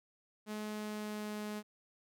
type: tone with pitch glide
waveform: sawtooth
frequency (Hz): 212.5 to 210.5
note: G#3 to G#3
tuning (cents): +40 to +24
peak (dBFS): -35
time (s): 0.46-1.63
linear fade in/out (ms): 50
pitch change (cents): -16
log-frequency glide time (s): 0.65-1.43
effects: none